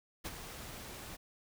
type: noise with ADSR envelope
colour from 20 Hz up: pink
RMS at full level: -39 dBFS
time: 0.24-1.17 s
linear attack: 20 ms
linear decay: 36 ms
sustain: -8 dB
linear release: 18 ms
effects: none